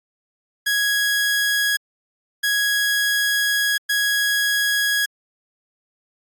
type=tone bursts at uneven times; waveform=sawtooth; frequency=1661.2 Hz; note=G#6; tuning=in tune; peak=-14 dBFS; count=3; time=0.66-1.77 / 2.43-3.78 / 3.89-5.06 s; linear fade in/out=10 ms; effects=AAC 64 kbps